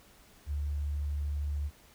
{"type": "tone", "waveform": "sine", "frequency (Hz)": 72.8, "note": "D2", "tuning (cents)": -15, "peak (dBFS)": -30, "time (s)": [0.46, 1.71], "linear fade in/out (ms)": 50, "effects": ["pink hiss -59 dBFS RMS until 1.94 s"]}